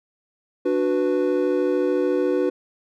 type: chord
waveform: triangle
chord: B minor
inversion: first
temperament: equal with one note detuned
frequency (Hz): 293.7 / 367.2 / 493.9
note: D4 / F#4 / B4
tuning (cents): 0 / -13 / 0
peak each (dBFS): -22 / -20 / -21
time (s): 0.65-2.5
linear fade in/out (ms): 10
effects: none